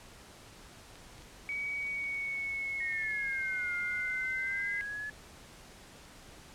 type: clicks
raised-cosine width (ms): 0.2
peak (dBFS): -37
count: 11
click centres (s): 0.956 / 1.181 / 1.222 / 1.524 / 1.827 / 1.868 / 2.04 / 2.146 / 2.925 / 3.024 / 3.107
type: tone with pitch glide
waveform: sine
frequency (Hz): 2264 to 2040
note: C#7 to C7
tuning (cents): +36 to -44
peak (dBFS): -33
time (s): 1.49-4.81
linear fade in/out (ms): 0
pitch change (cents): -180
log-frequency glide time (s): 1.73-4.68
type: exponential two-way sweep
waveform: sine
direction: down then up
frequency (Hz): 1893 to 1417 to 1715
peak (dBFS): -36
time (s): 2.8-5.1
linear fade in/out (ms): 5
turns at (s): 3.75
effects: pink hiss -53 dBFS RMS until 6.54 s + low-pass 10000 Hz 12 dB/octave